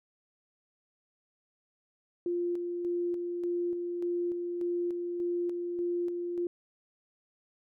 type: tone with tremolo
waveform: sine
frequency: 349.2 Hz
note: F4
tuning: in tune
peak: -28 dBFS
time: 2.26-6.47 s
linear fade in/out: 2 ms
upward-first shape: square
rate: 1.7 Hz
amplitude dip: 35%
effects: none